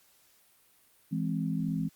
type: chord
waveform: sine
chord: E augmented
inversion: none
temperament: equal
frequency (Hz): 164.81 / 207.7 / 261.6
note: E3 / G#3 / B#3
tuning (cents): 0 / 0 / 0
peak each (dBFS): -31 / -34 / -34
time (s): 1.11-1.89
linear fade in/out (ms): 20
effects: white hiss -64 dBFS RMS until 1.95 s + Opus 48 kbps